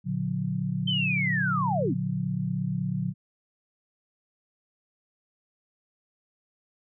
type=chord; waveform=sine; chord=Bb augmented; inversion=none; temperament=just; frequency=116.54 / 145.68 / 182.1 Hz; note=Bb2 / D3 / F#3; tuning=0 / -14 / -27 cents; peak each=-33 / -30 / -29 dBFS; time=0.04-3.14 s; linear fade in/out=50 ms
type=linear sweep; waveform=sine; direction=down; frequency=3136 to 207.7 Hz; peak=-25 dBFS; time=0.87-1.94 s; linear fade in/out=10 ms
effects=none